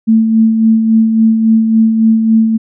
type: tone with tremolo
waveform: sine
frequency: 222.8 Hz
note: A3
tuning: 22 cents sharp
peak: -4 dBFS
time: 0.07-2.58 s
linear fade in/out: 20 ms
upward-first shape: sine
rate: 3.6 Hz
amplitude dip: 45%
effects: none